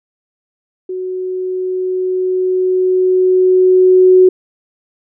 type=tone with level ramp; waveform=sine; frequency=370 Hz; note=F#4; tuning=in tune; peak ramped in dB=-19 to -3 dBFS; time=0.89-4.29 s; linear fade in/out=5 ms; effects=none